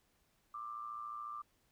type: tone with amplitude modulation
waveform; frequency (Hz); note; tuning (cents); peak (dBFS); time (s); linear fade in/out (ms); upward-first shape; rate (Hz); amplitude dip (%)
sine; 1185; D6; +15; -39; 0.54-1.42; 5; sine; 114; 60
effects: pink hiss -75 dBFS RMS until 1.71 s